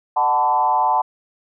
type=tone with frequency modulation; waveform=sine; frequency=877 Hz; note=A5; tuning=6 cents flat; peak=-14 dBFS; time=0.16-1.02 s; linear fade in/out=10 ms; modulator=133 Hz; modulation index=1.2; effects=none